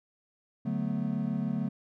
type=chord; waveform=triangle; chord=B minor seventh; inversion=first; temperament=equal with one note detuned; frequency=145.4 / 185 / 220 / 246.9 Hz; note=D3 / F#3 / A3 / B3; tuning=-17 / 0 / 0 / 0 cents; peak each=-33 / -32 / -30 / -34 dBFS; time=0.65-1.69 s; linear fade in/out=10 ms; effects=none